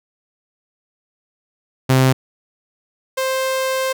sawtooth tone pair in turn, 130.81 / 525.2 Hz, C3 / C5, 0 / +6 cents, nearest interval 2 octaves, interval 2406 cents, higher second, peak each -7 / -14 dBFS, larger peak first, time 1.89-2.13 / 3.17-3.93 s, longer second, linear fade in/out 10 ms, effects none

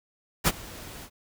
pink noise with ADSR envelope, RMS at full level -19 dBFS, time 0.44-1.1 s, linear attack 33 ms, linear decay 40 ms, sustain -23 dB, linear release 66 ms, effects none

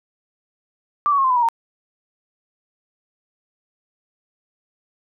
sine tone with pitch steps, 1174.7 / 1128.2 / 1083.4 / 1040.5 / 999.3 / 959.7 / 921.7 Hz, D6 / C#6 / C#6 / C6 / B5 / B5 / A#5, 0 / +30 / -40 / -10 / +20 / -50 / -20 cents, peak -14 dBFS, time 1.06-1.487 s, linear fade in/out 0 ms, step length 61 ms, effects none

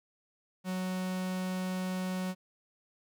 45% pulse tone, 185 Hz, F#3, in tune, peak -32 dBFS, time 0.64-2.35 s, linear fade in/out 50 ms, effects 12-bit

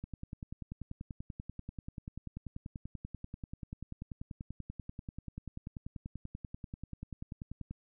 click train, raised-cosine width 5 ms, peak -29 dBFS, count 80, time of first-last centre 0.04-7.71 s, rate 10.3 Hz, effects none

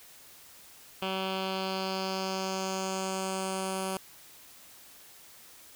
10% pulse tone with low-pass filter sweep, 190 Hz, F#3, 46 cents sharp, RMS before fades -33 dBFS, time 1.02-3.97 s, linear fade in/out 2 ms, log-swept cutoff 3200 to 11000 Hz, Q 2.7, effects white hiss -53 dBFS RMS until 5.75 s

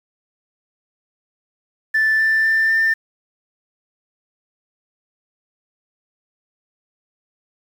sine tone with pitch steps, 1760 / 1771.2 / 1782.5 / 1793.9 Hz, A6 / A6 / A6 / A6, 0 / +11 / +22 / +33 cents, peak -12 dBFS, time 1.94-2.94 s, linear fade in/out 10 ms, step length 250 ms, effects tanh soft clip ceiling -11 dBFS + 7-bit

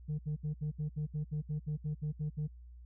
sine tone bursts, 151 Hz, D3, 48 cents sharp, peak -30 dBFS, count 14, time 0.08-2.478 s, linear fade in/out 20 ms, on 110 ms, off 66 ms, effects tanh soft clip ceiling -31 dBFS + added 60 Hz sine -49 dBFS peak until 2.85 s

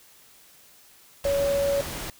sine tone in noise, 561 Hz, C#5, 21 cents sharp, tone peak -21 dBFS, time 1.25-1.81 s, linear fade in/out 2 ms, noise pink, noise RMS -34 dBFS, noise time 1.24-2.1 s, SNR +10 dB, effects white hiss -54 dBFS RMS until 2.19 s

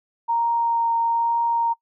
sine tone with vibrato, 929 Hz, A#5, 6 cents flat, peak -18 dBFS, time 0.28-1.74 s, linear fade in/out 20 ms, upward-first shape triangle, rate 1.1 Hz, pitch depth 10 cents each way, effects noise-tail reverb RT60 0.1 s tail -23 dB re dry

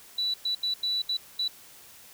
sine tone bursts at uneven times, 3951 Hz, B7, in tune, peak -25 dBFS, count 6, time 0.18-0.34 / 0.45-0.55 / 0.63-0.74 / 0.83-1.02 / 1.09-1.17 / 1.39-1.48 s, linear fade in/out 5 ms, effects white hiss -51 dBFS RMS until 2.13 s

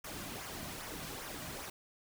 pink noise with flanger, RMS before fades -44 dBFS, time 0.04-1.7 s, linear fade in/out 5 ms, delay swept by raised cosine 0.24 to 2.34 ms, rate 2.5 Hz, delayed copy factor -0.55, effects none

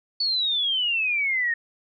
sine exponential sweep, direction down, 4500 to 1828 Hz, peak -21 dBFS, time 0.2-1.54 s, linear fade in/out 5 ms, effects none

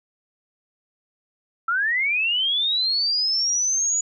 sine linear sweep, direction up, 1318.5 to 6900 Hz, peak -19 dBFS, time 1.68-4.01 s, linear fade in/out 5 ms, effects none

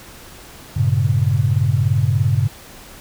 sine chord, G diminished, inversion none, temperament equal with one note detuned, 98 / 115.2 / 138.59 Hz, G2 / Bb2 / Db3, 0 / -20 / 0 cents, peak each -18 dBFS, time 0.76-2.48 s, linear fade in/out 10 ms, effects pink hiss -40 dBFS RMS until 3 s

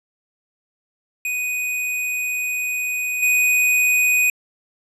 square tone with level steps, 2489 Hz, D#7, in tune, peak -22 / -15 dBFS, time 1.25-4.3 s, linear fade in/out 2 ms, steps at 3.22 s, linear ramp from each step 10 ms, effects resampled to 32000 Hz

